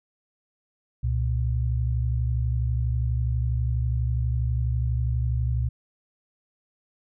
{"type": "tone pair together", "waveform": "sine", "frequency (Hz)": [66.79, 119], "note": ["C2", "A#2"], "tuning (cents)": [36, 36], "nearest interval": "minor seventh", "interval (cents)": 1000, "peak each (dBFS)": [-24, -25], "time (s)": [1.03, 5.69], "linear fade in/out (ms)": 10, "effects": []}